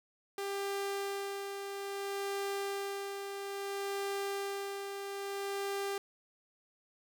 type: tone with tremolo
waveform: sawtooth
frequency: 397.1 Hz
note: G4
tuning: 22 cents sharp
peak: -30 dBFS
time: 0.38-5.98 s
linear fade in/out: 2 ms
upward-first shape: sine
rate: 0.6 Hz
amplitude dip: 45%
effects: none